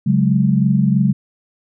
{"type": "chord", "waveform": "sine", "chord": "C# suspended fourth", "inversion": "none", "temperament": "just", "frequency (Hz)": [138.59, 184.79, 207.9], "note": ["C#3", "F#3", "G#3"], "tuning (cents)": [0, -2, 2], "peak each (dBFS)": -16, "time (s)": [0.06, 1.13], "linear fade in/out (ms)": 10, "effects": []}